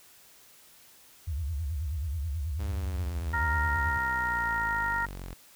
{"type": "tone with vibrato", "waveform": "sine", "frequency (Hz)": 75.9, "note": "D#2", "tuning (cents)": -42, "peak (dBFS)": -29, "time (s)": [1.27, 3.98], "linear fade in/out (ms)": 10, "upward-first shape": "sine", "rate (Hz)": 9.3, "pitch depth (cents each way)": 230}
{"type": "exponential sweep", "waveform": "sawtooth", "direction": "down", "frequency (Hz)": [103.83, 43.65], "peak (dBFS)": -34, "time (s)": [2.59, 5.34], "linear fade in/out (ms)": 10}
{"type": "harmonic tone", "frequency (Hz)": 466.2, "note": "A#4", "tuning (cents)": 0, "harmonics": [2, 3, 4], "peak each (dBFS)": [-31, -31, -31], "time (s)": [3.33, 5.06], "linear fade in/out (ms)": 10}
{"effects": ["white hiss -56 dBFS RMS until 5.55 s"]}